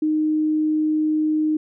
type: tone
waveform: sine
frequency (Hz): 308.7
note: D#4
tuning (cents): -14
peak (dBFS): -17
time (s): 0.02-1.57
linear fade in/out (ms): 5
effects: none